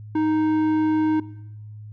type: tone with low-pass filter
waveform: square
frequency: 311.1 Hz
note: D#4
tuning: in tune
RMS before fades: -21 dBFS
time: 0.15-1.2 s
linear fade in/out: 5 ms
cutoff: 1200 Hz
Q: 0.67
effects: noise-tail reverb RT60 1.0 s tail -20 dB re dry + added 106 Hz sine -36 dBFS peak until 1.92 s